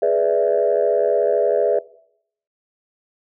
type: chord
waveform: sine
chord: E dominant seventh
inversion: first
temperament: equal with one note detuned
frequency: 418 / 493.9 / 587.3 / 659.3 Hz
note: G#4 / B4 / D5 / E5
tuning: +11 / 0 / 0 / 0 cents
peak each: -19 dBFS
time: 0.02-1.79 s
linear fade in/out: 5 ms
effects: noise-tail reverb RT60 0.7 s tail -21 dB re dry + tanh soft clip ceiling -7 dBFS